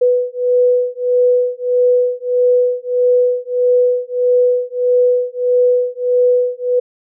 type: beating tone pair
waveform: sine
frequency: 493.9 / 495.5 Hz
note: B4 / B4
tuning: 0 / +6 cents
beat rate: 1.6 Hz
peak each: -14 dBFS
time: 0.01-6.8 s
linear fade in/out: 10 ms
effects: none